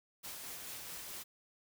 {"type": "noise with tremolo", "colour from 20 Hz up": "white", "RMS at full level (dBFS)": -45, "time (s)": [0.23, 1.24], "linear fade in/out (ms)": 20, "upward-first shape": "sine", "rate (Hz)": 4.6, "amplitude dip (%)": 25, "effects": []}